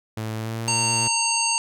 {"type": "tone with pitch glide", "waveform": "sawtooth", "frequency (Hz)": [110, 114.61], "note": ["A2", "A#2"], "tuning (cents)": [0, -29], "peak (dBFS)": -23, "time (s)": [0.17, 1.08], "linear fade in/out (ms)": 5, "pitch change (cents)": 71, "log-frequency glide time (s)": [0.37, 0.65]}
{"type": "harmonic tone", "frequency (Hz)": 917, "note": "A#5", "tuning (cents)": -29, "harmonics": [1, 3, 5, 7, 9], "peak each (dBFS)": [-26, -26, -26, -26, -26], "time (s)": [0.68, 1.58], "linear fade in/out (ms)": 0}
{"effects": []}